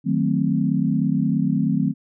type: chord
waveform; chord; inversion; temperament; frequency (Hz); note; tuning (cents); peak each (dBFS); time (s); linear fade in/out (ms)
sine; D# diminished seventh; none; equal with one note detuned; 155.56 / 185 / 221.9 / 261.6; D#3 / F#3 / A3 / C4; 0 / 0 / +15 / 0; -23; 0.04-1.94; 50
effects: none